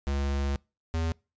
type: tone pair in turn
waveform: square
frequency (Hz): 69.8 / 81.73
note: C#2 / E2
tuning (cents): +13 / -14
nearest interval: minor third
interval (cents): 273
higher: second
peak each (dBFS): -27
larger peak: neither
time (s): 0.07-0.56 / 0.94-1.12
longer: first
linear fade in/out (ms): 0
effects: noise-tail reverb RT60 0.3 s tail -26 dB re dry + resampled to 16000 Hz